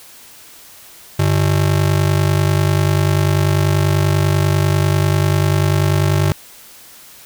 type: ring-modulated tone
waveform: square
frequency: 121.9 Hz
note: B2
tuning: 22 cents flat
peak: -10 dBFS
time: 1.19-6.32 s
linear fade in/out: 0 ms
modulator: 25.1 Hz
effects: white hiss -41 dBFS RMS until 7.25 s